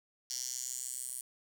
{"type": "tone with high-pass filter sweep", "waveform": "10% pulse", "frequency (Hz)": 126.8, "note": "B2", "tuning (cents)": 46, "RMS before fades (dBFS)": -40, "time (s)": [0.3, 1.21], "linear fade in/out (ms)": 2, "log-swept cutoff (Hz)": [5500, 9400], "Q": 4.1, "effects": []}